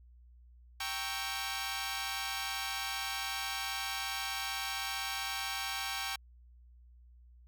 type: chord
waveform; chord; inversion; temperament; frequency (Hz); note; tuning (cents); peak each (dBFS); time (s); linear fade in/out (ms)
10% pulse; G diminished seventh; none; equal; 784 / 932.3 / 1108.7 / 1318.5; G5 / Bb5 / Db6 / Fb6; 0 / 0 / 0 / 0; -30 / -35 / -32 / -36; 0.8-6.16; 5
effects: added 60 Hz sine -55 dBFS peak until 7.47 s